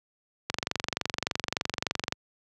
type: click train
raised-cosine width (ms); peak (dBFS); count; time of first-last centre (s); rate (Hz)
0.2; -9; 39; 0.5-2.124; 23.4
effects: high-pass 80 Hz 12 dB/octave